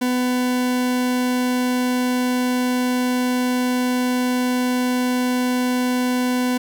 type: tone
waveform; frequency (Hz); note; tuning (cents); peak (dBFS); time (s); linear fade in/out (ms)
40% pulse; 250; B3; +21; -17; 0.01-6.58; 10
effects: 9-bit